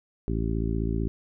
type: harmonic tone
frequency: 55.6 Hz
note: A1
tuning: 19 cents sharp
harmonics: 1 / 2 / 3 / 4 / 5 / 6 / 7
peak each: -28 / -31 / -33 / -34 / -35 / -36 / -36 dBFS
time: 0.28-1.08 s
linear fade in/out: 0 ms
effects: none